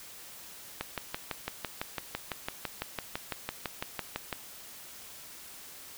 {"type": "click train", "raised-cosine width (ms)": 0.3, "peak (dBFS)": -16, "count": 22, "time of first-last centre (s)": [0.81, 4.328], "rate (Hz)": 5.97, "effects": ["white hiss -48 dBFS RMS until 5.97 s"]}